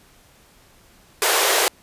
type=high-pass noise; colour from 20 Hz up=pink; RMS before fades=-18 dBFS; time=1.22-1.68 s; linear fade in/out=0 ms; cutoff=390 Hz; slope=48 dB/octave; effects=pink hiss -53 dBFS RMS until 1.82 s + resampled to 32000 Hz